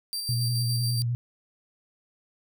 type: tone with tremolo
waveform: sawtooth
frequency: 4699 Hz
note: D8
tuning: in tune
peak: -26 dBFS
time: 0.13-1.02 s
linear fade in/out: 0 ms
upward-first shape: square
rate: 7.1 Hz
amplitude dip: 30%
type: tone with vibrato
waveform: sine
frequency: 119.8 Hz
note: A#2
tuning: 48 cents sharp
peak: -24 dBFS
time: 0.29-1.15 s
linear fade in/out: 0 ms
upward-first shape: triangle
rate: 9.9 Hz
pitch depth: 40 cents each way
effects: none